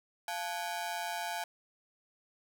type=ring-modulated tone; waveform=sawtooth; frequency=784 Hz; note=G5; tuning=in tune; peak=-28 dBFS; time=0.28-1.44 s; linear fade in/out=2 ms; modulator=89 Hz; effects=none